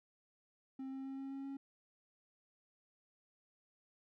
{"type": "tone with pitch steps", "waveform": "triangle", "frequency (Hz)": [265.7, 267.4, 269.1, 270.8, 272.5, 274.3], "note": ["C4", "C4", "C4", "C#4", "C#4", "C#4"], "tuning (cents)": [27, 38, 49, -40, -29, -18], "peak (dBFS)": -40, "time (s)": [0.79, 1.57], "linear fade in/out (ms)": 5, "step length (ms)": 130, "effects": []}